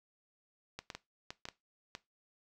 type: clicks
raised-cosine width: 0.2 ms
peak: -24 dBFS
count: 7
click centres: 0.79 / 0.902 / 0.95 / 1.305 / 1.454 / 1.487 / 1.951 s
effects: noise-tail reverb RT60 0.2 s tail -18 dB re dry